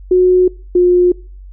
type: tone pair in turn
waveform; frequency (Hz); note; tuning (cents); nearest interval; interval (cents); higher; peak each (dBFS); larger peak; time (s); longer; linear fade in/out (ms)
sine; 365.3 / 357.2; F#4 / F4; -22 / +39; unison; 39; first; -6; neither; 0.11-0.48 / 0.75-1.12; neither; 5
effects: noise-tail reverb RT60 0.4 s tail -23 dB re dry + added 47 Hz sine -31 dBFS peak until 1.52 s